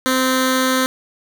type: tone with notch filter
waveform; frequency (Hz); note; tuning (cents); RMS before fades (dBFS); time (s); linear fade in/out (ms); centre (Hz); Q
10% pulse; 259.1; C4; -17; -17; 0.06-0.86; 0; 750; 1.4
effects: none